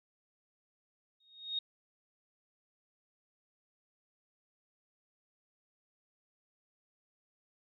sine tone with exponential growth, 3729 Hz, A#7, in tune, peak -30 dBFS, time 1.2-1.59 s, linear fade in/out 5 ms, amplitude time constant 83 ms, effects none

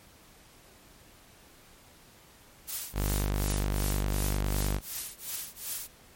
blue noise with tremolo, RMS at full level -32 dBFS, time 2.67-5.88 s, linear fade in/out 20 ms, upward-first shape triangle, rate 2.7 Hz, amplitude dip 100%
sawtooth tone, 49.86 Hz, G1, 30 cents sharp, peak -23 dBFS, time 2.93-4.81 s, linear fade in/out 50 ms
effects pink hiss -56 dBFS RMS until 6.15 s + MP3 64 kbps

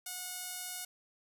sawtooth tone with band-pass filter, 728 Hz, F#5, 28 cents flat, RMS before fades -42 dBFS, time 0.06-0.85 s, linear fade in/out 5 ms, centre 11000 Hz, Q 0.82, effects none

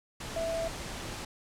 sine tone in noise, 659.3 Hz, E5, in tune, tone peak -30 dBFS, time 0.36-0.68 s, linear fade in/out 5 ms, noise pink, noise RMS -39 dBFS, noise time 0.2-1.25 s, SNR +6 dB, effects low-pass 9000 Hz 12 dB/octave

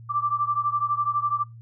sine beating tone pair, 1170 / 1182 Hz, D6 / D6, -7 / +11 cents, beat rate 12 Hz, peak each -24 / -26 dBFS, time 0.09-1.44 s, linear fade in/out 20 ms, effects noise-tail reverb RT60 0.2 s tail -24 dB re dry + added 115 Hz sine -41 dBFS peak until 1.61 s

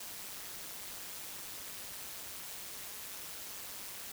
white noise with amplitude modulation, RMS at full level -42 dBFS, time 0-4.12 s, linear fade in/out 5 ms, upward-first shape sine, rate 198 Hz, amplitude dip 70%, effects none

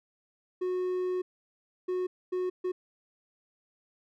triangle tone bursts at uneven times, 365.7 Hz, F#4, 20 cents flat, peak -26 dBFS, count 4, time 0.61-1.22 / 1.88-2.07 / 2.32-2.5 / 2.64-2.72 s, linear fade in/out 10 ms, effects none

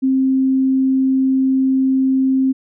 sine tone, 264.3 Hz, C4, 18 cents sharp, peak -12 dBFS, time 0.02-2.53 s, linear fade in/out 20 ms, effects none

